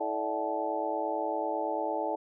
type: harmonic tone with a mistuned harmonic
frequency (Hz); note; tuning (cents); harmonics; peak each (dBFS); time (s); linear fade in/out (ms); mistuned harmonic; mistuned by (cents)
108.4; A2; -25; 3 / 4 / 5 / 6 / 7 / 8; -37 / -37 / -35 / -37 / -37 / -34; 0-2.16; 10; 5; +120
effects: none